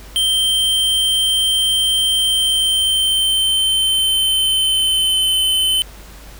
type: tone with pitch glide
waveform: square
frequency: 3136 to 3054 Hz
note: G7 to G7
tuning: 0 to -46 cents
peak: -14 dBFS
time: 0.16-5.82 s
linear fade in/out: 0 ms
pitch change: -46 cents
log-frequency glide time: 2.11-5.42 s
effects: added 50 Hz sine -36 dBFS peak until 6.39 s + pink hiss -41 dBFS RMS until 6.39 s